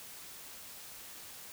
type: silence
effects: white hiss -49 dBFS RMS until 1.52 s